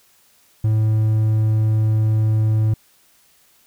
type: tone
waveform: triangle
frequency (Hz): 108.9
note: A2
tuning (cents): -17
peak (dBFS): -12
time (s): 0.64-2.74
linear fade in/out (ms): 5
effects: white hiss -56 dBFS RMS until 3.66 s